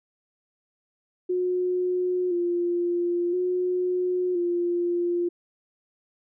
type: tone with vibrato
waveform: sine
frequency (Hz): 355.5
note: F4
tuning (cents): +31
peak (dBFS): -22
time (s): 1.29-5.29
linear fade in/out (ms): 10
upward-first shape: square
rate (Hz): 0.49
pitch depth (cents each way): 34
effects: none